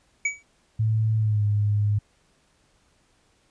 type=tone with exponential decay; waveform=square; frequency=2275 Hz; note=C#7; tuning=44 cents sharp; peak=-19 dBFS; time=0.25-0.43 s; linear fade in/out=5 ms; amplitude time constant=37 ms
type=tone with pitch glide; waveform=sine; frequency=110 to 103.83 Hz; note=A2 to G#2; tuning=0 to 0 cents; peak=-19 dBFS; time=0.79-1.99 s; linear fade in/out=10 ms; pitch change=-100 cents; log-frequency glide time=1.17-1.43 s
effects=pink hiss -64 dBFS RMS until 3.5 s + resampled to 22050 Hz